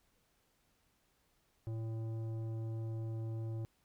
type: tone with tanh clipping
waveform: sine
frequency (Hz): 112.3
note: A2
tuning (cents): +36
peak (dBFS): -39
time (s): 1.67-3.65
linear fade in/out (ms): 0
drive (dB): 12
effects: pink hiss -75 dBFS RMS until 3.84 s